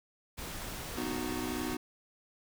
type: noise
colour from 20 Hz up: pink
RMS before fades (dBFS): -41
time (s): 0.37-1.76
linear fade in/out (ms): 20
type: chord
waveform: square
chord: B major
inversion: none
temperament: just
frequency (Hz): 246.9 / 308.7 / 370.4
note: B3 / D#4 / F#4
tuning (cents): 0 / -14 / +2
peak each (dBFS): -39 / -39 / -41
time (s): 0.97-1.77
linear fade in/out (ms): 5
effects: none